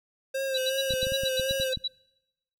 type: tone with vibrato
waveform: square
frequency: 530 Hz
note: C5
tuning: 22 cents sharp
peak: -28 dBFS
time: 0.34-1.74 s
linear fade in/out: 10 ms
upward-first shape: sine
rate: 2.7 Hz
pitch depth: 37 cents each way
type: tone bursts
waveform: sine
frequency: 3917 Hz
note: B7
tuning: 15 cents flat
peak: -26 dBFS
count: 12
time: 0.54-1.88 s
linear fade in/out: 10 ms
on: 42 ms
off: 76 ms
type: tone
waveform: sawtooth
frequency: 2903 Hz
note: F#7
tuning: 34 cents flat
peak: -32 dBFS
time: 0.56-1.7 s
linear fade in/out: 20 ms
type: clicks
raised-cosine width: 5 ms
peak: -25 dBFS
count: 10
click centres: 0.907 / 0.938 / 1.03 / 1.069 / 1.121 / 1.235 / 1.397 / 1.51 / 1.6 / 1.773 s
effects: noise-tail reverb RT60 1.0 s tail -26 dB re dry